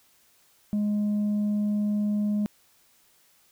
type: tone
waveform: sine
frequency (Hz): 208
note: G#3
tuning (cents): +3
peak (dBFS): -20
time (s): 0.73-2.46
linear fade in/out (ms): 0
effects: tanh soft clip ceiling -22 dBFS + white hiss -62 dBFS RMS until 3.51 s